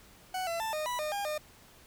40% pulse tone with pitch steps, 744 / 673 / 886 / 614 / 983 / 609 / 808 / 607 Hz, F#5 / E5 / A5 / D#5 / B5 / D#5 / G#5 / D#5, +9 / +36 / +12 / -23 / -8 / -37 / -48 / -43 cents, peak -31 dBFS, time 0.34-1.38 s, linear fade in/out 5 ms, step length 130 ms, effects pink hiss -57 dBFS RMS until 1.86 s

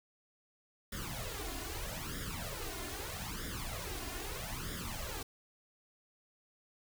pink noise with flanger, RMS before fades -41 dBFS, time 0.92-5.23 s, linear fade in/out 5 ms, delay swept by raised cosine 0.57 to 2.87 ms, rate 0.79 Hz, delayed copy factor +0.8, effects none

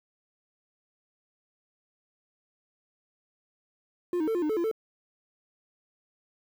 triangle tone with pitch steps, 353.4 / 312.3 / 446.7 / 351.6 / 304.1 / 435.5 / 341.8 / 442.5 Hz, F4 / D#4 / A4 / F4 / D#4 / A4 / F4 / A4, +21 / +7 / +26 / +12 / -40 / -18 / -37 / +10 cents, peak -23 dBFS, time 4.13-4.714 s, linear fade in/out 2 ms, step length 73 ms, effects 9-bit

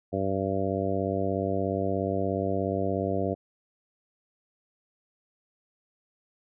harmonic tone, 96.9 Hz, G2, 20 cents flat, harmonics 1 / 2 / 3 / 4 / 5 / 6 / 7, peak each -33 / -33 / -33 / -33 / -33 / -33 / -33 dBFS, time 0.12-3.35 s, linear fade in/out 20 ms, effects none

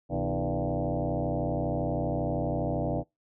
sine tone with frequency modulation, 214.2 Hz, A3, 46 cents flat, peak -26 dBFS, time 0.09-3.04 s, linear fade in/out 50 ms, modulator 92.6 Hz, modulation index 5.4, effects noise-tail reverb RT60 0.2 s tail -25 dB re dry

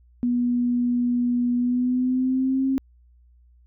sine tone with pitch glide, 243.4 to 267 Hz, B3 to C4, -25 to +35 cents, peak -19 dBFS, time 0.23-2.78 s, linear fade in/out 0 ms, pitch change +160 cents, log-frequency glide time 1.56-2.66 s, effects added 60 Hz sine -52 dBFS peak until 3.66 s

